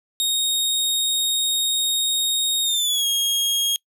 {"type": "tone with pitch glide", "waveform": "sawtooth", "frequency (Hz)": [3729, 3265], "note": ["A#7", "G#7"], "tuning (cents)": [0, -30], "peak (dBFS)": -16, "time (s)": [0.2, 3.76], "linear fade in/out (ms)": 0, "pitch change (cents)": -230, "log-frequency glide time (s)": [2.63, 3.07], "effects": ["noise-tail reverb RT60 0.1 s tail -26 dB re dry"]}